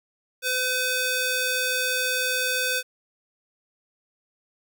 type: tone with high-pass filter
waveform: square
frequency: 507 Hz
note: B4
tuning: 45 cents sharp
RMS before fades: -25 dBFS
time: 0.42-2.83 s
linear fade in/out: 50 ms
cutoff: 1300 Hz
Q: 0.64
effects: none